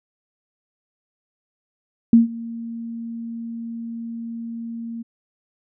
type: tone with ADSR envelope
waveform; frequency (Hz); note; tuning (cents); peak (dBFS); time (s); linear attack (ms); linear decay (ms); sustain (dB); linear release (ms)
sine; 230.8; A#3; -17; -6; 2.13-5.03; 3; 140; -22; 16
effects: none